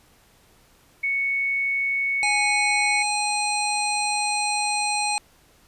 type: tone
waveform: sine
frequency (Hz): 2217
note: C#7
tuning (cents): 0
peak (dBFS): -21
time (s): 1.03-3.03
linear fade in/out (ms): 10
type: harmonic tone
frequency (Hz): 830.6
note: G#5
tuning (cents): 0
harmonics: 1 / 3 / 5 / 7 / 9 / 10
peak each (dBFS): -25 / -27 / -29 / -38 / -36 / -30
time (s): 2.23-5.18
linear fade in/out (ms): 0
effects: pink hiss -57 dBFS RMS until 5.67 s + resampled to 32000 Hz